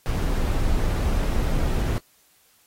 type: noise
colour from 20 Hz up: brown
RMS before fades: -22 dBFS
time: 0.06-1.98 s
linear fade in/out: 0 ms
effects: white hiss -60 dBFS RMS until 2.66 s + AAC 48 kbps